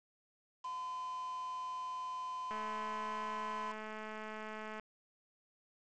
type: tone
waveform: triangle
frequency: 1019 Hz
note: C6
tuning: 46 cents flat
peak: -37 dBFS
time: 0.64-3.72 s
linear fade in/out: 10 ms
type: click train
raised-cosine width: 0.5 ms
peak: -31 dBFS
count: 495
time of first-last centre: 2.51-4.797 s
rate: 216 Hz
effects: resampled to 16000 Hz + 9-bit